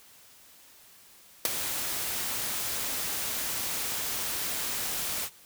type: noise with ADSR envelope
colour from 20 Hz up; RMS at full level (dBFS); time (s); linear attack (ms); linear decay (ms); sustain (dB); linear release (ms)
white; -22; 1.45-5.3; 3; 13; -10; 62
effects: white hiss -55 dBFS RMS until 5.45 s